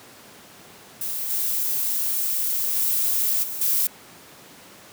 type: noise with level steps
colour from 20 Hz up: violet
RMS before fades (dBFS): -28 / -24 / -22 / -31 / -21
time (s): 1.01-3.87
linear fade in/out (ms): 2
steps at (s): 1.3 / 2.76 / 3.43 / 3.61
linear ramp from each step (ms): 5
effects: pink hiss -46 dBFS RMS until 4.92 s + high-pass 150 Hz 12 dB/octave